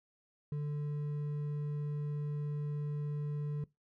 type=tone with hard clipping; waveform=triangle; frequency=147.2 Hz; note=D3; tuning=4 cents sharp; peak=-35 dBFS; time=0.52-3.64 s; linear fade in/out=2 ms; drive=8 dB; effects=noise-tail reverb RT60 0.2 s tail -21 dB re dry